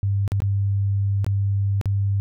sine tone with dropouts, 99.4 Hz, G2, 25 cents sharp, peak -18 dBFS, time 0.03-2.2 s, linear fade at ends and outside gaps 0 ms, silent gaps 0.278-0.319 / 0.403-0.42 / 1.245-1.265 / 1.813-1.857 s, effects none

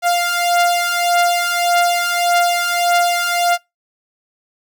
sawtooth beating tone pair, 698 / 699.7 Hz, F5 / F5, -1 / +3 cents, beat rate 1.7 Hz, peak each -14 / -12 dBFS, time 0.02-3.58 s, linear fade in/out 50 ms, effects noise-tail reverb RT60 0.2 s tail -24 dB re dry

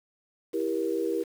sine chord, E diminished, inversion none, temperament just, 329.6 / 395.6 / 474.7 Hz, E4 / G4 / Bb4, 0 / +16 / +31 cents, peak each -30 dBFS, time 0.53-1.24 s, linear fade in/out 20 ms, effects 8-bit

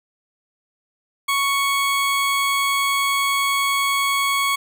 20% pulse tone, 1110 Hz, C#6, 2 cents sharp, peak -13 dBFS, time 1.28-4.56 s, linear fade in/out 10 ms, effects none

